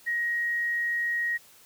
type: tone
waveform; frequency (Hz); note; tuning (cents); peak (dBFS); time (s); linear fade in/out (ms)
sine; 1887; A#6; +21; -25; 0.06-1.38; 20
effects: white hiss -55 dBFS RMS until 1.65 s